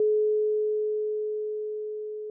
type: tone with level ramp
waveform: sine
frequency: 426.2 Hz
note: G#4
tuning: 45 cents sharp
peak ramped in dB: -19 to -33 dBFS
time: 0-2.3 s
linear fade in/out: 2 ms
effects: none